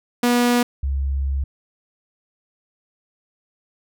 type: tone pair in turn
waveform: sawtooth / sine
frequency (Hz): 242.4 / 68.3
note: B3 / C#2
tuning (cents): -32 / -25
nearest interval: octave + minor seventh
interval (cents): 2193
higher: first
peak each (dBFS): -11 / -19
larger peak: first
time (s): 0.23-0.63 / 0.83-1.44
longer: second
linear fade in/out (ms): 5
effects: none